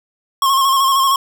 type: tone with vibrato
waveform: square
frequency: 1081 Hz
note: C#6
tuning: 44 cents flat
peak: -12 dBFS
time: 0.42-1.16 s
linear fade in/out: 2 ms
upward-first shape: square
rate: 13 Hz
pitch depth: 36 cents each way
effects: none